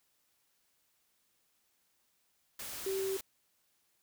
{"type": "tone in noise", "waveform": "sine", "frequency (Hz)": 385.4, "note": "G4", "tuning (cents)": -29, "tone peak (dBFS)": -32, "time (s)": [2.86, 3.17], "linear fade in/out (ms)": 5, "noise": "white", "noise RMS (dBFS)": -43, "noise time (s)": [2.59, 3.21], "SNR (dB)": 8, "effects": ["white hiss -75 dBFS RMS until 4.02 s"]}